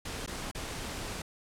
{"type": "noise with dropouts", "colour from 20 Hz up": "pink", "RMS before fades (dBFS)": -38, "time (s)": [0.05, 1.22], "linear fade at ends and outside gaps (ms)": 5, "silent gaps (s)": [[0.263, 0.275], [0.514, 0.548]], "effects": ["low-pass 10000 Hz 12 dB/octave"]}